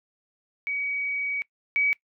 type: tone pair in turn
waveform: sine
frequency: 2264 / 2273 Hz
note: C#7 / C#7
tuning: +36 / +43 cents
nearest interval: unison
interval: 7 cents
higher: second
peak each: -26 / -20 dBFS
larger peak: second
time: 0.67-1.42 / 1.76-1.93 s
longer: first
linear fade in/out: 0 ms
effects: noise-tail reverb RT60 0.1 s tail -21 dB re dry